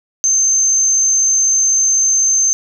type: tone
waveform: sine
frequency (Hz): 6272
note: G8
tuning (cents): 0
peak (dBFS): -10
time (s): 0.24-2.53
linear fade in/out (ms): 0
effects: none